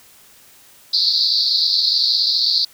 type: band-pass noise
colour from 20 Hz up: white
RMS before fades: -17 dBFS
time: 0.93-2.65 s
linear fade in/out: 5 ms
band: 4000 to 4800 Hz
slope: 96 dB/octave
effects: white hiss -48 dBFS RMS until 2.73 s